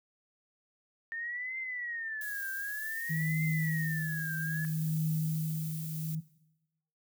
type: tone with vibrato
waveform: sine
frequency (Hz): 1810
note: A6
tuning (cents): +48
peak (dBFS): -35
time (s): 1.12-4.65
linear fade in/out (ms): 0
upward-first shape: triangle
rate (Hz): 0.54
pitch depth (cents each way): 250
type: noise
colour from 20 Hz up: violet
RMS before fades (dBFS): -44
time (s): 2.21-6.15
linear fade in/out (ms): 2
type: tone with tremolo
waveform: sine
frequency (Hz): 158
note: D#3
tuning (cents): +27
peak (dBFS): -27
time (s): 3.09-6.21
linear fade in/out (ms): 20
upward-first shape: triangle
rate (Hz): 0.63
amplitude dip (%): 65
effects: noise-tail reverb RT60 0.9 s tail -18 dB re dry